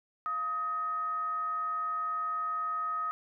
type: tone with frequency modulation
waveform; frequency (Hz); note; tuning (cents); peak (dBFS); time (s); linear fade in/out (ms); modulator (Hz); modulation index
sine; 1262; D#6; +24; -30; 0.26-3.11; 0; 566; 0.22
effects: none